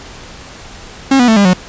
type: tone with pitch steps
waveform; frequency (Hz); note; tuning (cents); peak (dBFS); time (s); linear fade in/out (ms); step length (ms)
45% pulse; 270.3 / 245 / 222.1 / 201.3 / 182.5; C#4 / B3 / A3 / G3 / F#3; -44 / -14 / +16 / +46 / -24; -6; 1.11-1.535; 5; 85
effects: pink hiss -33 dBFS RMS until 1.68 s + resampled to 16000 Hz